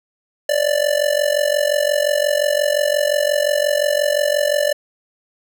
square tone with amplitude modulation, 587.3 Hz, D5, in tune, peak -12 dBFS, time 0.49-4.73 s, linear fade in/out 5 ms, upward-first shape sine, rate 45.7 Hz, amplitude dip 85%, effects none

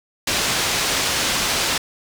white low-pass noise, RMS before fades -21 dBFS, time 0.27-1.78 s, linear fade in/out 5 ms, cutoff 5900 Hz, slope 12 dB/octave, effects none

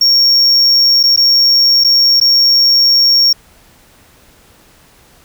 triangle tone with dropouts, 5530 Hz, F8, 18 cents flat, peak -5 dBFS, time 0.01-3.33 s, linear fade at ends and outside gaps 5 ms, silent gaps 1.031-1.036 / 1.163-1.174 / 1.839-1.845 / 2.201-2.212 s, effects pink hiss -46 dBFS RMS until 5.24 s

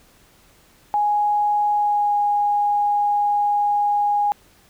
sine tone with pitch glide, 830.6 to 823.4 Hz, G#5 to G#5, 0 to -15 cents, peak -16 dBFS, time 0.94-4.32 s, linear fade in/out 0 ms, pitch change -15 cents, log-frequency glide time 1.74-2.16 s, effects pink hiss -54 dBFS RMS until 4.69 s

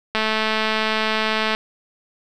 click train, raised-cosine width 0.3 ms, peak -5 dBFS, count 306, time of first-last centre 0.15-1.549 s, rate 218 Hz, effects none

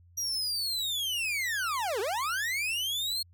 40% pulse linear two-way sweep, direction down then up, 5800 to 370 to 4329 Hz, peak -28 dBFS, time 0.17-3.23 s, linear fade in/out 10 ms, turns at 2 s, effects added 87 Hz sine -55 dBFS peak until 3.33 s

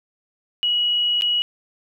sine tone with dropouts, 2914 Hz, F#7, 27 cents flat, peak -17 dBFS, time 0.63-1.42 s, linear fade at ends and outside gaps 0 ms, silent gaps 1.211-1.221 s, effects 9-bit

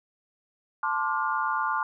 sine chord, D minor seventh, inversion second, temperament equal with one note detuned, 880 / 1046.5 / 1174.7 / 1423 Hz, A5 / C6 / D6 / F6, 0 / 0 / 0 / +32 cents, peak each -30 dBFS, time 0.83-1.83 s, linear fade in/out 2 ms, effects none

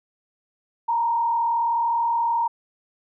sine tone with frequency modulation, 932.3 Hz, A#5, in tune, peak -19 dBFS, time 0.88-2.48 s, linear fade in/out 10 ms, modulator 39.2 Hz, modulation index 0.63, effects none

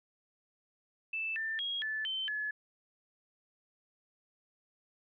sine tone with pitch steps, 2641 / 1784 / 3284 / 1744 / 3087 / 1709 Hz, E7 / A6 / G#7 / A6 / G7 / G#6, +3 / +23 / -20 / -16 / -27 / +49 cents, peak -33 dBFS, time 1.13-2.51 s, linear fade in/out 5 ms, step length 230 ms, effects none

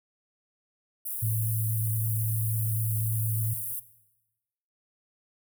pink high-pass noise, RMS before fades -34 dBFS, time 1.05-3.8 s, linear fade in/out 10 ms, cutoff 10000 Hz, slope 48 dB/octave
sine tone with vibrato, 110 Hz, A2, in tune, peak -25 dBFS, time 1.22-3.54 s, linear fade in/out 10 ms, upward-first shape sine, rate 8.4 Hz, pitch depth 12 cents each way
effects noise-tail reverb RT60 1.0 s tail -17 dB re dry

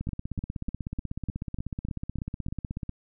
two click trains, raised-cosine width 5 ms, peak -20 / -20 dBFS, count 48 / 9, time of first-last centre 0.01-2.893 / 0.09-2.485 s, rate 16.3 / 3.34 Hz, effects none

